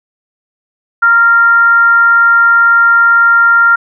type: tone with frequency modulation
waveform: sine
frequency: 1391 Hz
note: F6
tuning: 7 cents flat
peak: -4 dBFS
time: 1.02-3.76 s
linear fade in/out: 10 ms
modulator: 451 Hz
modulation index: 0.24
effects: none